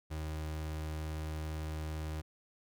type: tone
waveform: 35% pulse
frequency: 77.78 Hz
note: D#2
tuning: in tune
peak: -35 dBFS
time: 0.1-2.22 s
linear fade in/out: 20 ms
effects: none